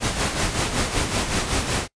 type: noise with tremolo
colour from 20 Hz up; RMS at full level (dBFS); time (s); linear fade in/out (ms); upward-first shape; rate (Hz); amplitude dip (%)
pink; -21; 0-1.88; 50; sine; 5.3; 55
effects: noise-tail reverb RT60 0.1 s tail -23 dB re dry + resampled to 22050 Hz